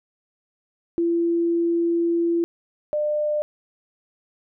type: tone pair in turn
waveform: sine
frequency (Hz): 338.9 / 599.7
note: E4 / D5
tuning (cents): +48 / +36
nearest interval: minor seventh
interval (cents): 988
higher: second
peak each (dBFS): -18 / -20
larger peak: first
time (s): 0.98-2.44 / 2.93-3.42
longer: first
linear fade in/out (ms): 0
effects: none